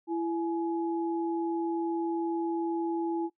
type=tone pair together; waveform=sine; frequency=334.7 / 843.4 Hz; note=E4 / G#5; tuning=+26 / +26 cents; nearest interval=octave + major third; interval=1600 cents; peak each=-28 / -36 dBFS; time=0.07-3.3 s; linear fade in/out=50 ms; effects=noise-tail reverb RT60 0.1 s tail -20 dB re dry